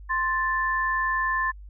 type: tone pair together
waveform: sine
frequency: 1050 / 1760 Hz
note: C6 / A6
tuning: +6 / 0 cents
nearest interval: major sixth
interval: 894 cents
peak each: -25 dBFS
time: 0.09-1.52 s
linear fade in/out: 20 ms
effects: added 50 Hz sine -40 dBFS peak until 1.69 s